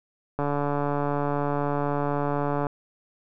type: click train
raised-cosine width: 1 ms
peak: -13 dBFS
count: 329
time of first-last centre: 0.39-2.668 s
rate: 144 Hz
effects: none